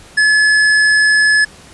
triangle tone with hard clipping, 1712 Hz, A6, 48 cents flat, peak -10 dBFS, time 0.17-1.45 s, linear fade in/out 10 ms, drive 15 dB, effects pink hiss -40 dBFS RMS until 1.73 s + resampled to 24000 Hz

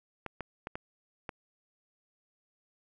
clicks, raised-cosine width 0.5 ms, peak -22 dBFS, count 5, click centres 0.263 / 0.407 / 0.671 / 0.755 / 1.292 s, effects none

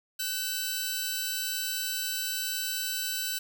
10% pulse tone cluster, 1518 / 2659 / 3958 Hz, F#6 / E7 / B7, +44 / +14 / +3 cents, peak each -26 / -30 / -25 dBFS, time 0.19-3.39 s, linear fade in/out 10 ms, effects none

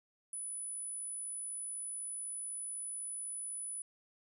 sine tone, 9956 Hz, D#9, in tune, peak -39 dBFS, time 0.33-3.82 s, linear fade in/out 2 ms, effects none

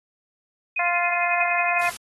sine tone with tremolo, 2500 Hz, D#7, 8 cents sharp, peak -21 dBFS, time 0.76-1.88 s, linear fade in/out 5 ms, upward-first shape triangle, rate 11 Hz, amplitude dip 80%
harmonic tone, 349.2 Hz, F4, in tune, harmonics 2 / 3 / 4 / 5 / 6, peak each -24 / -28 / -31 / -29 / -27 dBFS, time 0.79-1.9 s, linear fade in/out 5 ms
white noise, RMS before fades -36 dBFS, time 1.81-1.97 s, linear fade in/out 5 ms
effects AAC 32 kbps

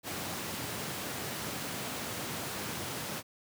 pink high-pass noise, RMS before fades -38 dBFS, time 0.03-3.23 s, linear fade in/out 50 ms, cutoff 100 Hz, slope 24 dB/octave, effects none

